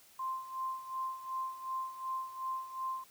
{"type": "tone with tremolo", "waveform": "sine", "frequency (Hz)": 1046.5, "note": "C6", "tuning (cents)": 0, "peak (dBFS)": -33, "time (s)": [0.19, 3.04], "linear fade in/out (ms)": 5, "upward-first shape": "sine", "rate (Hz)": 2.7, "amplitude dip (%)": 75, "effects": ["white hiss -61 dBFS RMS until 3.1 s"]}